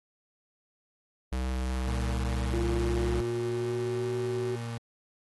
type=tone; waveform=square; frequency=64 Hz; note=C2; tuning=38 cents flat; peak=-29 dBFS; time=1.32-3.21 s; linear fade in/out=5 ms
type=tone with vibrato; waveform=35% pulse; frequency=116.54 Hz; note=A#2; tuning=in tune; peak=-32 dBFS; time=1.87-4.78 s; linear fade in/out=5 ms; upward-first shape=triangle; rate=2.3 Hz; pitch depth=10 cents each way
type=tone with pitch glide; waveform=sine; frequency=345.4 to 372.3 Hz; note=F4 to F#4; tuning=-19 to +11 cents; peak=-29 dBFS; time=2.53-4.56 s; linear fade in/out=10 ms; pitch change=+130 cents; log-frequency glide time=2.66-4.08 s
effects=AAC 32 kbps